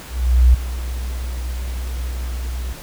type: tone with ADSR envelope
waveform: sine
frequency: 61.74 Hz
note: B1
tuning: in tune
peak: -6 dBFS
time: 0.08-2.73 s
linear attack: 460 ms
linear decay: 8 ms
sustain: -16 dB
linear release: 5 ms
effects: pink hiss -37 dBFS RMS until 2.82 s